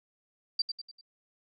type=tone with echo; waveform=sine; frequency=4699 Hz; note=D8; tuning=in tune; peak=-24 dBFS; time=0.59-0.62 s; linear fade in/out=5 ms; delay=98 ms; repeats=4; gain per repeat=-7 dB; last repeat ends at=1.012 s; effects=none